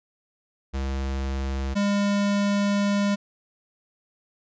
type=tone pair in turn; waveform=square; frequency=67.2 / 202.2 Hz; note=C2 / G#3; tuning=+47 / -46 cents; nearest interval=octave + perfect fifth; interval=1907 cents; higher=second; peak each=-26 / -21 dBFS; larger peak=second; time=0.73-1.75 / 1.75-3.16 s; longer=second; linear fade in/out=20 ms; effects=resampled to 16000 Hz